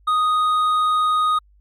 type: tone with hard clipping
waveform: triangle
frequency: 1244.5 Hz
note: D#6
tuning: in tune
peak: -17 dBFS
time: 0.07-1.39 s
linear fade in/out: 10 ms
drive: 8 dB
effects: added 50 Hz sine -51 dBFS peak until 1.6 s + Opus 48 kbps